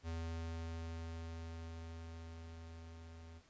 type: tone with level ramp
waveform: square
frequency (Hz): 82.41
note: E2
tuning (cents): 0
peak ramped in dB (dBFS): -40 to -53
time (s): 0.03-3.42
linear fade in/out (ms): 50
effects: pink hiss -68 dBFS RMS until 3.49 s + resampled to 16000 Hz